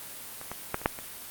clicks, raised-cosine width 0.5 ms, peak -27 / -19 / -12 / -24 / -6 / -24 dBFS, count 6, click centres 0.414 / 0.516 / 0.744 / 0.816 / 0.859 / 0.989 s, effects white hiss -42 dBFS RMS until 1.3 s + Opus 32 kbps

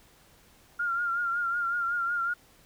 sine tone with vibrato, 1396.9 Hz, F6, in tune, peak -26 dBFS, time 0.79-2.34 s, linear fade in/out 10 ms, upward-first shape triangle, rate 5.4 Hz, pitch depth 54 cents each way, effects pink hiss -59 dBFS RMS until 2.65 s

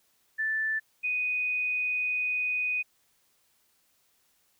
sine tone pair in turn, 1760 / 2489 Hz, A6 / D#7, 0 / 0 cents, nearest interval tritone, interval 600 cents, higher second, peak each -26 dBFS, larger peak neither, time 0.38-0.8 / 1.03-2.83 s, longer second, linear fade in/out 20 ms, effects white hiss -69 dBFS RMS until 4.59 s

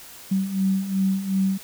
sine beating tone pair, 190.2 / 192.9 Hz, F#3 / G3, +48 / -28 cents, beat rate 2.7 Hz, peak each -26 / -21 dBFS, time 0.31-1.58 s, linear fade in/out 10 ms, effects white hiss -43 dBFS RMS until 1.63 s

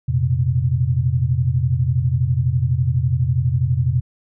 sine chord, F suspended fourth, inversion none, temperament equal with one note detuned, 87.31 / 118.72 / 130.81 Hz, F2 / Bb2 / C3, 0 / +32 / 0 cents, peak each -22 / -20 / -18 dBFS, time 0.08-4.01 s, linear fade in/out 10 ms, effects none

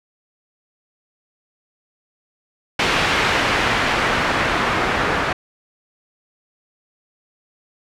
white noise with low-pass filter sweep, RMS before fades -19 dBFS, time 2.79-5.33 s, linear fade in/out 5 ms, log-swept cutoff 2500 to 1500 Hz, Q 0.91, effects none

